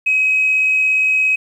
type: tone with amplitude modulation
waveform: sine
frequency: 2541 Hz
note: D#7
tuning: 36 cents sharp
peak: -10 dBFS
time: 0.06-1.36 s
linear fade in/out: 10 ms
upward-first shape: sine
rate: 77.3 Hz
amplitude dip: 25%
effects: tanh soft clip ceiling -7 dBFS + 8-bit